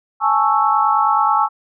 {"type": "chord", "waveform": "sine", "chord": "A major seventh", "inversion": "third", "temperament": "equal", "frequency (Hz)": [830.6, 880, 1108.7, 1318.5], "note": ["G#5", "A5", "C#6", "E6"], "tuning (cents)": [0, 0, 0, 0], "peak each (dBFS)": -18, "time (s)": [0.2, 1.49], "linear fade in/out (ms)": 50, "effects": []}